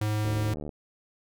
square tone, 106.5 Hz, G#2, 44 cents sharp, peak -26 dBFS, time 0.01-0.54 s, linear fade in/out 5 ms
click train, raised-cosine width 2 ms, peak -24 dBFS, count 34, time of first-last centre 0.25-0.692 s, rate 74.6 Hz
effects none

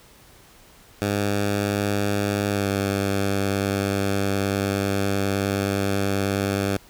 10% pulse tone with pitch glide, 101.5 to 98.9 Hz, G#2 to G2, -39 to +16 cents, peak -13 dBFS, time 1.02-6.77 s, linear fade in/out 0 ms, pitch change -45 cents, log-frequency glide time 2.48-2.68 s, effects pink hiss -51 dBFS RMS until 6.89 s

